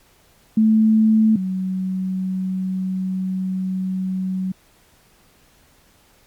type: tone pair in turn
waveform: sine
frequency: 218.8 / 187.31 Hz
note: A3 / F#3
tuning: -9 / +22 cents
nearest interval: minor third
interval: 269 cents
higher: first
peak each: -11 / -20 dBFS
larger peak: first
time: 0.57-1.36 / 1.36-4.52 s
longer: second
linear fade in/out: 5 ms
effects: pink hiss -55 dBFS RMS until 6.26 s + MP3 96 kbps